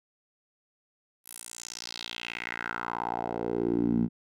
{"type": "tone with band-pass filter sweep", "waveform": "10% pulse", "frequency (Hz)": 58.5, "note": "A#1", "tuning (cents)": 7, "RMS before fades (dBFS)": -32, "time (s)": [1.24, 4.09], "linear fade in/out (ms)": 50, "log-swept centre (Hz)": [12000, 200], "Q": 3.5, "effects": []}